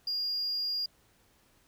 sine tone, 4831 Hz, D8, 48 cents sharp, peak -28 dBFS, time 0.07-0.86 s, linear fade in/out 5 ms, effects tanh soft clip ceiling -27 dBFS + pink hiss -66 dBFS RMS until 1.67 s

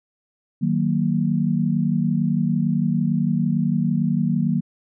sine chord, D# minor, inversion none, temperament just, 155.56 / 186.68 / 233.3 Hz, D#3 / F#3 / A#3, 0 / +16 / +2 cents, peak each -22 dBFS, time 0.61-4.61 s, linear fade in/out 20 ms, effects none

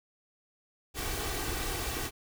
pink noise with comb filter, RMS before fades -34 dBFS, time 0.94-2.11 s, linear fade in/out 50 ms, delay 2.6 ms, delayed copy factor +0.6, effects none

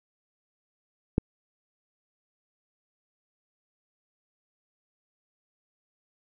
click, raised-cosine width 3 ms, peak -8 dBFS, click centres 1.181 s, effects none

